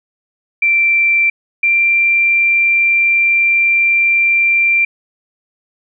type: tone pair in turn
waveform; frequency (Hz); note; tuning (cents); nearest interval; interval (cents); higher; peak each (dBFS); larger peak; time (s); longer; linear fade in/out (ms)
sine; 2349 / 2364; D7 / D7; 0 / +11; unison; 11; second; -9; neither; 0.62-1.3 / 1.63-4.85; second; 5
effects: none